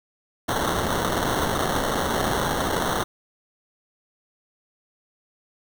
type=noise with sample-and-hold; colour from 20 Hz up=violet; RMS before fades=-24 dBFS; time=0.48-3.04 s; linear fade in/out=10 ms; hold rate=2450 Hz; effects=none